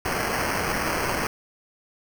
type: noise with sample-and-hold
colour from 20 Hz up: blue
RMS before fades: -26 dBFS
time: 0.05-1.27 s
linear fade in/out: 2 ms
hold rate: 3675 Hz
effects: none